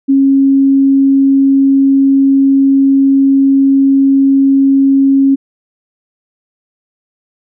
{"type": "tone", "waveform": "sine", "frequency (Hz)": 272.7, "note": "C#4", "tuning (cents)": -28, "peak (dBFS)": -5, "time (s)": [0.08, 5.36], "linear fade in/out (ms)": 20, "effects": []}